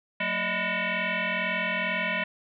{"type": "tone with frequency modulation", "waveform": "sine", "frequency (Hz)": 183.4, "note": "F#3", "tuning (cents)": -15, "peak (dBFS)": -25, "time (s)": [0.2, 2.24], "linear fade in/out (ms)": 5, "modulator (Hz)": 409, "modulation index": 6.4, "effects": []}